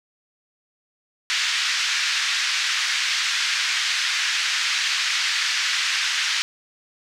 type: band-pass noise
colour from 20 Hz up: pink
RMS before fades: -23 dBFS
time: 1.3-6.42 s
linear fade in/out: 0 ms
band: 1600 to 6000 Hz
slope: 24 dB/octave
effects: none